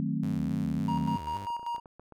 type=chord; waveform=sine; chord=D# diminished seventh; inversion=none; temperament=equal with one note detuned; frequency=155.56 / 185 / 220 / 264.4 Hz; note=D#3 / F#3 / A3 / C4; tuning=0 / 0 / 0 / +18 cents; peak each=-32 / -34 / -32 / -34 dBFS; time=0-1.16 s; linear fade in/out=0 ms
type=tone with vibrato; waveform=sawtooth; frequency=87.31 Hz; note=F2; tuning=in tune; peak=-36 dBFS; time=0.23-1.46 s; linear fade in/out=5 ms; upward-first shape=square; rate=3.6 Hz; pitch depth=230 cents each way
type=tone with tremolo; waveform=triangle; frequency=945 Hz; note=A#5; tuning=23 cents sharp; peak=-28 dBFS; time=0.88-1.8 s; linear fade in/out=5 ms; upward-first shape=square; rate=5.1 Hz; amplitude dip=65%
type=clicks; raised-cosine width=1 ms; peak=-35 dBFS; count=12; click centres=1.009 / 1.138 / 1.362 / 1.421 / 1.503 / 1.595 / 1.63 / 1.747 / 1.782 / 1.858 / 1.996 / 2.123 s
effects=none